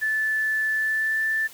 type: tone with pitch glide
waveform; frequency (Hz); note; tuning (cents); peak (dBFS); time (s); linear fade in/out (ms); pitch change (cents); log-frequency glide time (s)
sine; 1747 to 1765.3; A6 to A6; -13 to +5; -21; 0.01-1.48; 20; +18; 0.72-1.23
effects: white hiss -46 dBFS RMS until 1.53 s